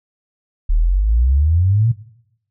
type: exponential sweep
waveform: sine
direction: up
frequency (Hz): 36.36 to 120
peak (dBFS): -11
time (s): 0.69-1.92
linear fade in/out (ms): 10
effects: noise-tail reverb RT60 0.8 s tail -19 dB re dry